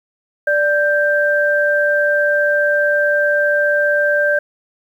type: tone pair together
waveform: sine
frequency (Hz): 587.3 / 1573.8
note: D5 / G6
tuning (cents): 0 / +6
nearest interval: octave + perfect fourth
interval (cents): 1706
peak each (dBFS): -15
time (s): 0.47-4.39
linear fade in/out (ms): 5
effects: 8-bit